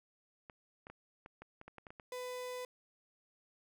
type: clicks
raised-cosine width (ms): 0.5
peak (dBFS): -35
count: 11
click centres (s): 0.498 / 0.869 / 0.9 / 1.261 / 1.42 / 1.614 / 1.68 / 1.783 / 1.868 / 1.905 / 1.998
type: tone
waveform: 35% pulse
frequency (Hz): 500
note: B4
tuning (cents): +21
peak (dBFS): -39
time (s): 2.12-2.65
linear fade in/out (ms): 2
effects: none